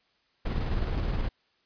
brown noise with tremolo, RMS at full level -27 dBFS, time 0.45-1.29 s, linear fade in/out 10 ms, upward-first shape square, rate 19 Hz, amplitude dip 30%, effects white hiss -69 dBFS RMS until 1.65 s + resampled to 11025 Hz

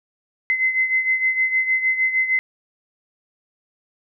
sine beating tone pair, 2051 / 2057.5 Hz, C7 / C7, -35 / -30 cents, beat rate 6.5 Hz, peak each -18 / -24 dBFS, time 0.5-2.39 s, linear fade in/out 0 ms, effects none

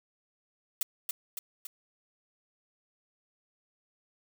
blue noise with echo, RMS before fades -29 dBFS, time 0.81-0.83 s, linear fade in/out 2 ms, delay 280 ms, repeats 3, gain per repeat -4 dB, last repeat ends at 1.67 s, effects none

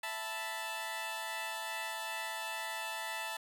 15% pulse chord, E suspended fourth, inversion none, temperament equal, 659.3 / 880 / 987.8 Hz, E5 / A5 / B5, 0 / 0 / 0 cents, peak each -38 / -33 / -39 dBFS, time 0.03-3.37 s, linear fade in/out 5 ms, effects none

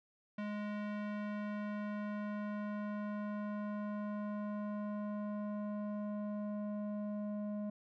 square tone with low-pass filter sweep, 208.2 Hz, G#3, 5 cents sharp, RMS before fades -40 dBFS, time 0.38-7.7 s, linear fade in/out 5 ms, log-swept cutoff 2300 to 620 Hz, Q 1.2, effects none

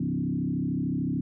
sine tone with frequency modulation, 211.8 Hz, G#3, 34 cents sharp, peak -25 dBFS, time 0-1.21 s, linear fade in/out 5 ms, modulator 33.5 Hz, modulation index 2.5, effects none

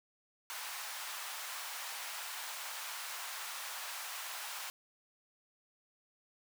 pink high-pass noise, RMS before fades -43 dBFS, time 0.5-4.7 s, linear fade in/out 0 ms, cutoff 830 Hz, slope 24 dB/octave, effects none

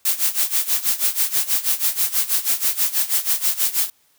blue noise with tremolo, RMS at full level -17 dBFS, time 0.05-3.9 s, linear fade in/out 5 ms, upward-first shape sine, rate 6.2 Hz, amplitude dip 85%, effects white hiss -60 dBFS RMS until 4.18 s

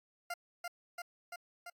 20% pulse tone with echo, 698.5 Hz, F5, in tune, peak -32 dBFS, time 0.3-0.34 s, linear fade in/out 5 ms, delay 340 ms, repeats 4, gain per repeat -2 dB, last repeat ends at 1.7 s, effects AAC 64 kbps

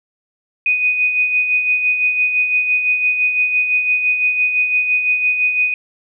sine tone with tremolo, 2489 Hz, D#7, in tune, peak -11 dBFS, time 0.66-5.74 s, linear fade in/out 2 ms, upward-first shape sine, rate 5.9 Hz, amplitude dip 50%, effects none

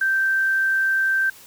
sine tone, 1563 Hz, G6, 6 cents flat, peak -17 dBFS, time 0.01-1.3 s, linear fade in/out 5 ms, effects white hiss -46 dBFS RMS until 1.46 s

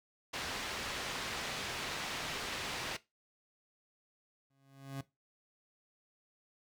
white low-pass noise, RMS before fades -40 dBFS, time 0.33-2.97 s, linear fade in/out 10 ms, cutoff 3700 Hz, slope 12 dB/octave
30% pulse tone with exponential growth, 136.5 Hz, C#3, 26 cents flat, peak -34 dBFS, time 4.5-5.01 s, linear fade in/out 5 ms, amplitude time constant 110 ms
effects noise-tail reverb RT60 0.2 s tail -17 dB re dry

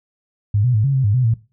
sine tone with pitch steps, 102.9 / 124.7 / 107.1 / 138.1 / 132.7 / 102.4 / 127.3 / 113.3 Hz, G#2 / B2 / A2 / C#3 / C3 / G#2 / C3 / A#2, -16 / +17 / -46 / -6 / +25 / -24 / -47 / -49 cents, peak -13 dBFS, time 0.54-1.34 s, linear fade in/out 5 ms, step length 100 ms, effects noise-tail reverb RT60 0.3 s tail -18 dB re dry

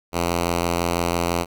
5% pulse tone, 86 Hz, F2, 26 cents flat, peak -9 dBFS, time 0.12-1.46 s, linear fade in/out 50 ms, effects none

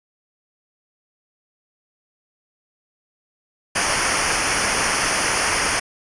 pink noise with comb filter, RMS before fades -20 dBFS, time 3.75-5.8 s, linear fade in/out 10 ms, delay 0.26 ms, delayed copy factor -0.8, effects resampled to 24000 Hz

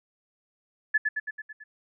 sine tone with echo, 1721 Hz, A6, 39 cents flat, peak -18 dBFS, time 0.94-0.98 s, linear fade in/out 10 ms, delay 110 ms, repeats 6, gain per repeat -4 dB, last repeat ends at 1.64 s, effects none

